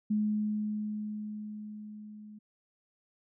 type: tone with level ramp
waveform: sine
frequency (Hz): 211.6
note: G#3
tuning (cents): +33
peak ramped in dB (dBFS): -25 to -46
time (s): 0.1-2.39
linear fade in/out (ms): 10
effects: none